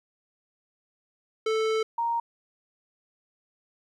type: tone pair in turn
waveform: square / sine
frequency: 440 / 932.3 Hz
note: A4 / A#5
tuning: 0 / 0 cents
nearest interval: octave + minor second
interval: 1300 cents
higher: second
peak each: -24 dBFS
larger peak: neither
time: 1.46-1.83 / 1.98-2.2 s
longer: first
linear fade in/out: 5 ms
effects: low-pass 5000 Hz 12 dB/octave + 11-bit